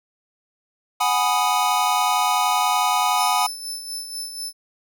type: chord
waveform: square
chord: G# minor seventh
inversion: third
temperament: equal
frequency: 740 / 830.6 / 987.8 / 1244.5 Hz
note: F#5 / G#5 / B5 / D#6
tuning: 0 / 0 / 0 / 0 cents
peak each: -24 dBFS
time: 1-3.47 s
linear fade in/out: 10 ms
type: tone with tremolo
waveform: 25% pulse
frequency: 5274 Hz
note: E8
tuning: in tune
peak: -22 dBFS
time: 3.16-4.53 s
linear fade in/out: 50 ms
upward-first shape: sine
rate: 4.1 Hz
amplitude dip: 55%
effects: none